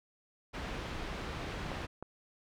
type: low-pass noise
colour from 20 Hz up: pink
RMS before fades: -40 dBFS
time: 0.53-1.87 s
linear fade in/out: 20 ms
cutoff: 3300 Hz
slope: 12 dB/octave
type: clicks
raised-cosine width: 1 ms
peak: -24 / -28 dBFS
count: 2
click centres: 1.717 / 2.026 s
effects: none